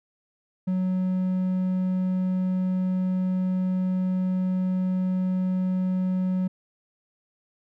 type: tone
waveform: triangle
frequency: 185 Hz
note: F#3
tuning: in tune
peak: -20 dBFS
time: 0.67-6.48 s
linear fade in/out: 10 ms
effects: none